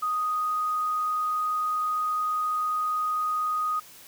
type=tone; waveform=sine; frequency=1244.5 Hz; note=D#6; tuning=in tune; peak=-24 dBFS; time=0.02-3.8 s; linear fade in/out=10 ms; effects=white hiss -49 dBFS RMS until 4.07 s